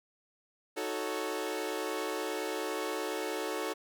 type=chord; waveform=sawtooth; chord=D# half-diminished seventh; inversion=none; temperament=equal with one note detuned; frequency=312.9 / 370 / 440 / 554.4 Hz; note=D#4 / F#4 / A4 / C#5; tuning=+10 / 0 / 0 / 0 cents; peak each=-36 / -35 / -33 / -36 dBFS; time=0.76-3.74 s; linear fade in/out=20 ms; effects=none